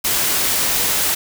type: noise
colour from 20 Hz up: white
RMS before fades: -18 dBFS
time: 0.04-1.15 s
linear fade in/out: 10 ms
effects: none